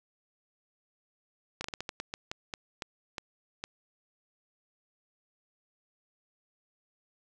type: slowing click train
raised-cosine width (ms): 0.2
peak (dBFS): -18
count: 13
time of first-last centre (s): 1.61-3.64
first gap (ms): 33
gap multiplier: 1.27
effects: none